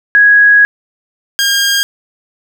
sine / 15% pulse tone pair in turn, 1661.2 / 1613.9 Hz, G#6 / G6, 0 / +50 cents, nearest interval minor second, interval 50 cents, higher first, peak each -3 dBFS, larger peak neither, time 0.15-0.65 / 1.39-1.83 s, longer first, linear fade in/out 0 ms, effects none

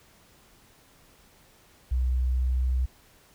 sine tone with pitch glide, 63 to 63.55 Hz, B1 to C2, +35 to -50 cents, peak -22 dBFS, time 1.91-2.86 s, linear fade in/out 10 ms, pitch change +15 cents, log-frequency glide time 2.15-2.7 s, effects pink hiss -58 dBFS RMS until 3.34 s

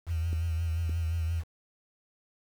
sine tone with vibrato, 82.41 Hz, E2, in tune, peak -27 dBFS, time 0.06-1.44 s, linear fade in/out 50 ms, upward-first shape triangle, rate 5.7 Hz, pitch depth 60 cents each way
clicks, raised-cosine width 3 ms, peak -27 dBFS, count 2, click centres 0.33 / 0.895 s
effects 8-bit

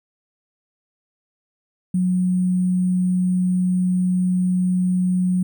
sine tone with sample-and-hold, 182.2 Hz, F#3, 26 cents flat, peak -16 dBFS, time 1.94-5.43 s, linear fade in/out 5 ms, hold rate 8820 Hz, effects none

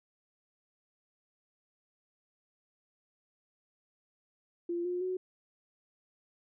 sine tone with pitch steps, 345 / 357 / 369.3 Hz, F4 / F4 / F#4, -21 / +38 / -3 cents, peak -31 dBFS, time 4.69-5.17 s, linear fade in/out 5 ms, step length 160 ms, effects none

